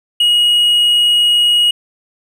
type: tone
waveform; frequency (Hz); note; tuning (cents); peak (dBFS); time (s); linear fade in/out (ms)
triangle; 2893; F#7; -40; -7; 0.2-1.71; 5
effects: none